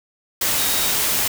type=tone in noise; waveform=sine; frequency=3768 Hz; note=A#7; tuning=18 cents sharp; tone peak=-29 dBFS; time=0.58-0.92 s; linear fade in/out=5 ms; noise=white; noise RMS=-20 dBFS; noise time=0.41-1.28 s; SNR=-12 dB; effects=none